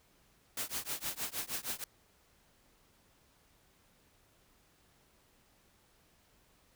white noise with tremolo, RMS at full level -35 dBFS, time 0.57-1.84 s, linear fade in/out 2 ms, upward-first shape triangle, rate 6.4 Hz, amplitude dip 100%, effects pink hiss -68 dBFS RMS until 6.75 s

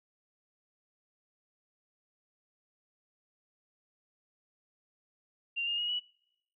sine tone with pitch steps, 2776 / 2829 / 2884 / 2939 Hz, F7 / F7 / F#7 / F#7, -11 / +22 / -45 / -12 cents, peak -30 dBFS, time 5.56-6 s, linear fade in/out 20 ms, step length 110 ms, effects noise-tail reverb RT60 0.8 s tail -25 dB re dry

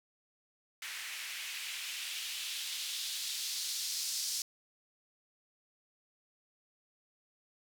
blue noise with band-pass filter sweep, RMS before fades -39 dBFS, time 0.82-4.42 s, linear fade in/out 2 ms, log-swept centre 2000 to 5300 Hz, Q 1.8, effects none

